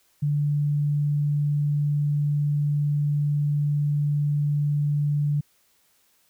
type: tone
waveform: sine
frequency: 146.3 Hz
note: D3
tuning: 6 cents flat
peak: -20 dBFS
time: 0.22-5.41 s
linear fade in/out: 10 ms
effects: white hiss -64 dBFS RMS until 6.29 s